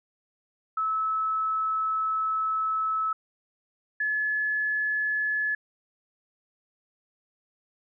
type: tone pair in turn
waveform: sine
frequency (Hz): 1300 / 1712.6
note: E6 / A6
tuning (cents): -24 / -47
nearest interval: perfect fourth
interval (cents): 477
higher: second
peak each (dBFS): -24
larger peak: neither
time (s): 0.77-3.13 / 4-5.55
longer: first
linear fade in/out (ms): 5
effects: none